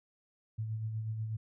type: tone with tremolo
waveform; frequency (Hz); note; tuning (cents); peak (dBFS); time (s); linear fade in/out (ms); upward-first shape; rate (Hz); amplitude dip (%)
sine; 110; A2; 0; -32; 0.58-1.37; 10; sine; 8.2; 40
effects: none